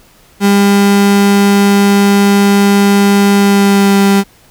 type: tone with pitch glide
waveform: 35% pulse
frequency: 200.6 to 198.18 Hz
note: G3 to G3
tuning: +40 to +19 cents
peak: -4 dBFS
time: 0.4-4.24 s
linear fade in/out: 50 ms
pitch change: -21 cents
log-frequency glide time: 3.39-3.97 s
effects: pink hiss -45 dBFS RMS until 4.5 s